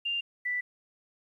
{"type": "tone pair in turn", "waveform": "sine", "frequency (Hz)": [2794, 1975.7], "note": ["F7", "B6"], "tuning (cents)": [0, 0], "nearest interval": "tritone", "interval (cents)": 600, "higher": "first", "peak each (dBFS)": -28, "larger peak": "neither", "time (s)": [[0.05, 0.21], [0.45, 0.61]], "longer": "neither", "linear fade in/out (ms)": 10, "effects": ["11-bit"]}